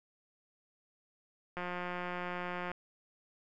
click train, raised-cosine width 0.5 ms, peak -24 dBFS, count 205, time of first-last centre 1.57-2.716 s, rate 178 Hz, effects none

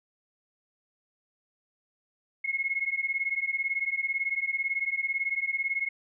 sine beating tone pair, 2162 / 2180 Hz, C#7 / C#7, -44 / -29 cents, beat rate 18 Hz, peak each -30 dBFS, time 2.44-5.89 s, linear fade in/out 10 ms, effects none

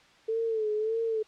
sine tone with vibrato, 440 Hz, A4, in tune, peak -26 dBFS, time 0.28-1.23 s, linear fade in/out 10 ms, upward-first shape sine, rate 1.7 Hz, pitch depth 66 cents each way, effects white hiss -58 dBFS RMS until 1.27 s + low-pass 4000 Hz 12 dB/octave

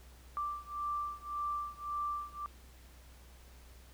sine beating tone pair, 1174.7 / 1176.5 Hz, D6 / D6, 0 / +3 cents, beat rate 1.8 Hz, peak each -38 / -39 dBFS, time 0.37-2.46 s, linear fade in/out 0 ms, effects added 62 Hz sine -54 dBFS peak until 3.93 s + pink hiss -61 dBFS RMS until 3.93 s

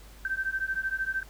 sine beating tone pair, 1549 / 1562 Hz, G6 / G6, -21 / -7 cents, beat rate 13 Hz, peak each -31 dBFS, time 0.25-1.23 s, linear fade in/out 2 ms, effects added 50 Hz sine -47 dBFS peak until 1.29 s + pink hiss -54 dBFS RMS until 1.29 s

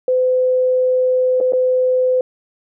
sine tone with dropouts, 509 Hz, C5, 48 cents flat, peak -12 dBFS, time 0.08-2.21 s, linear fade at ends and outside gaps 2 ms, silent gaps 1.403-1.41 / 1.523-1.533 s, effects none

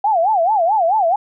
sine tone with vibrato, 762 Hz, G5, 49 cents flat, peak -12 dBFS, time 0.04-1.16 s, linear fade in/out 5 ms, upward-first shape sine, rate 4.6 Hz, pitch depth 260 cents each way, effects none

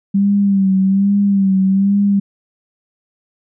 sine tone with vibrato, 196 Hz, G3, in tune, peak -10 dBFS, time 0.14-2.2 s, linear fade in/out 10 ms, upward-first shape sine, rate 1.2 Hz, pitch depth 52 cents each way, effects none

